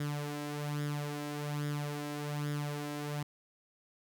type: tone with flanger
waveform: sawtooth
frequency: 146.83 Hz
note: D3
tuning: in tune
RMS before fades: -37 dBFS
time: 0-3.23 s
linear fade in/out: 5 ms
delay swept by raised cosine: 0.57 to 3.07 ms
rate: 1.2 Hz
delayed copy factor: +0.6
effects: none